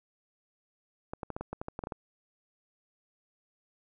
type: clicks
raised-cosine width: 1 ms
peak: -22 dBFS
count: 12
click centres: 1.135 / 1.232 / 1.303 / 1.365 / 1.41 / 1.53 / 1.615 / 1.684 / 1.791 / 1.838 / 1.871 / 1.922 s
effects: none